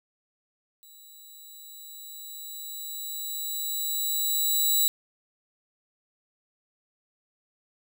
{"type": "tone with level ramp", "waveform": "10% pulse", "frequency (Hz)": 3919, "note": "B7", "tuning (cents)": -14, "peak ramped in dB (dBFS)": [-42, -12], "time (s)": [0.83, 4.88], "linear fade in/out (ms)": 0, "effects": []}